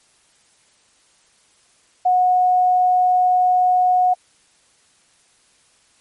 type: tone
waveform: sine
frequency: 730 Hz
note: F#5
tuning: 24 cents flat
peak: -12 dBFS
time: 2.05-4.14 s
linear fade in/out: 10 ms
effects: white hiss -57 dBFS RMS until 6 s + MP3 48 kbps

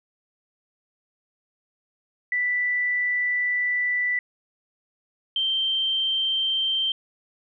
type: tone pair in turn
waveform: sine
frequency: 1975.5 / 3136 Hz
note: B6 / G7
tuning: 0 / 0 cents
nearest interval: minor sixth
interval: 800 cents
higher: second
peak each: -21 dBFS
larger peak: neither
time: 2.32-4.19 / 5.36-6.92 s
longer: first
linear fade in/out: 2 ms
effects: none

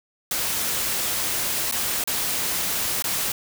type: noise with dropouts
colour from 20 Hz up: white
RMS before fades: -25 dBFS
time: 0.31-3.32 s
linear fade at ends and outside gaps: 2 ms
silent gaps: 1.713-1.722 / 2.039-2.074 / 3.023-3.041 s
effects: none

